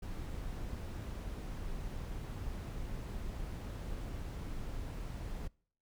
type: noise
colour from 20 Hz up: brown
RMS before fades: -41 dBFS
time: 0.02-5.48 s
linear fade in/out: 10 ms
effects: noise-tail reverb RT60 0.5 s tail -25 dB re dry